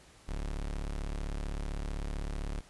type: tone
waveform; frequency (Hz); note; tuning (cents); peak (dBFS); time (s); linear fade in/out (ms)
35% pulse; 35.68; D1; -49; -32; 0.28-2.61; 10
effects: pink hiss -58 dBFS RMS until 2.69 s + resampled to 24000 Hz